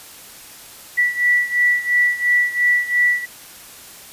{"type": "beating tone pair", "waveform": "sine", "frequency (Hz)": [1955, 1957.9], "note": ["B6", "B6"], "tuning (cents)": [-18, -16], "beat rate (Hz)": 2.9, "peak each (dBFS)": [-16, -19], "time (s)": [0.97, 3.26], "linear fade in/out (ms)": 20, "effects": ["white hiss -40 dBFS RMS until 4.12 s", "resampled to 32000 Hz"]}